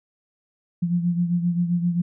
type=beating tone pair; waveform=sine; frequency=172.9 / 180.5 Hz; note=F3 / F#3; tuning=-17 / -43 cents; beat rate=7.6 Hz; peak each=-20 / -27 dBFS; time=0.82-2.02 s; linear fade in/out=10 ms; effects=none